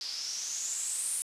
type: noise with low-pass filter sweep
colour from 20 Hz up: blue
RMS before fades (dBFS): -35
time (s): 0.01-1.22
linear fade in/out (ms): 0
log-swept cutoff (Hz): 4700 to 9700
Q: 7.1
effects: resampled to 32000 Hz